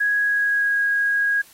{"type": "tone with pitch glide", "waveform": "sine", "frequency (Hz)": [1661.2, 1643.1], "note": ["G#6", "G#6"], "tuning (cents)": [0, -19], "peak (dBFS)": -17, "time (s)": [0, 1.42], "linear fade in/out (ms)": 10, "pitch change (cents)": -19, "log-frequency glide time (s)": [0.2, 0.79], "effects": ["white hiss -50 dBFS RMS until 1.53 s", "AAC 48 kbps"]}